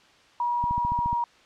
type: tone with pitch glide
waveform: sine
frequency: 960 to 950.6 Hz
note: B5 to A#5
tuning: -49 to +34 cents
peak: -23 dBFS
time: 0.4-1.24 s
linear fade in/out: 2 ms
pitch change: -17 cents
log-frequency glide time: 0.93-1.12 s
type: click train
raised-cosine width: 5 ms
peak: -21 dBFS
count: 8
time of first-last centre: 0.64-1.13 s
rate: 14.3 Hz
effects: white hiss -56 dBFS RMS until 1.45 s + low-pass 4000 Hz 12 dB/octave